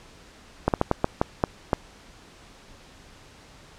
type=slowing click train; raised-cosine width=1 ms; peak=-5 dBFS; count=8; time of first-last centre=0.68-1.732 s; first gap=58 ms; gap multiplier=1.31; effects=pink hiss -50 dBFS RMS until 3.78 s + low-pass 7000 Hz 12 dB/octave